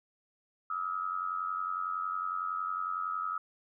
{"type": "tone with amplitude modulation", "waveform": "sine", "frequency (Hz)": 1281, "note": "E6", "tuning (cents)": -50, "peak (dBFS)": -28, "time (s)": [0.7, 3.38], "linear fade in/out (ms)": 5, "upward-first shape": "sine", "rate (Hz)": 90.9, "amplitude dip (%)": 80, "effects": []}